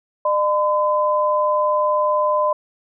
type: tone pair together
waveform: sine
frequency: 604.1 / 1016 Hz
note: D5 / B5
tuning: +49 / +49 cents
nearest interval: major sixth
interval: 900 cents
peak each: -18 dBFS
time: 0.25-2.53 s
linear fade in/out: 5 ms
effects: none